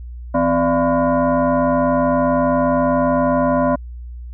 sine tone with frequency modulation, 164.81 Hz, E3, in tune, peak -13 dBFS, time 0.34-3.76 s, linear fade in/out 10 ms, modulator 422 Hz, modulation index 2, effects added 60 Hz sine -29 dBFS peak until 4.33 s

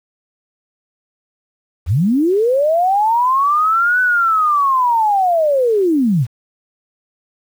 sine linear two-way sweep, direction up then down, 67.4 to 1508 to 102.8 Hz, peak -11 dBFS, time 1.86-6.27 s, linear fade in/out 50 ms, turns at 4.01 s, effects 7-bit

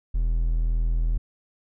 triangle tone, 41 Hz, E1, 9 cents flat, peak -18 dBFS, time 0.14-1.18 s, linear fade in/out 10 ms, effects none

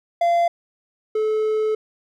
triangle tone pair in turn, 687 / 432.8 Hz, F5 / A4, -29 / -29 cents, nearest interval minor sixth, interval 800 cents, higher first, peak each -13 / -16 dBFS, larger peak first, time 0.21-0.48 / 1.15-1.75 s, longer second, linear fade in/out 5 ms, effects none

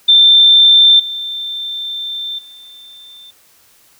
sine tone with level steps, 3568 Hz, A7, 23 cents sharp, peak -4 / -20 / -35 dBFS, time 0.08-3.31 s, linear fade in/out 10 ms, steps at 0.99 / 2.38 s, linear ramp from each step 10 ms, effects white hiss -50 dBFS RMS until 3.99 s

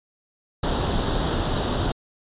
pink noise with comb filter, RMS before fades -23 dBFS, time 0.63-1.92 s, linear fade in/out 5 ms, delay 0.22 ms, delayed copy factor +0.75, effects resampled to 8000 Hz

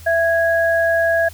sine tone pair together, 666 / 1655.1 Hz, E5 / G#6, +18 / -6 cents, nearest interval octave + major third, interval 1576 cents, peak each -15 / -18 dBFS, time 0.06-1.29 s, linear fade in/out 10 ms, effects added 83 Hz sine -37 dBFS peak until 1.33 s + white hiss -44 dBFS RMS until 1.33 s

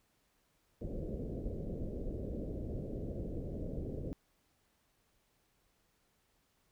pink low-pass noise, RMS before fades -40 dBFS, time 0.81-4.13 s, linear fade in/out 0 ms, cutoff 570 Hz, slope 48 dB/octave, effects pink hiss -75 dBFS RMS until 6.71 s

